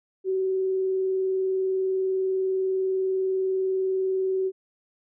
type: tone with vibrato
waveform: sine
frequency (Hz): 378.8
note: F#4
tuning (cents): +41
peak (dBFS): -22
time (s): 0.24-4.52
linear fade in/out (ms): 50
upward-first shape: sine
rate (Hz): 20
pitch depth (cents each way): 20
effects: none